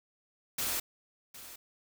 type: noise with echo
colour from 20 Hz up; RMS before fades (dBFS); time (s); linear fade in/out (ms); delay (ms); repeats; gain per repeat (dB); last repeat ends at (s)
white; -33; 0.58-0.8; 5; 760; 1; -15; 1.56
effects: none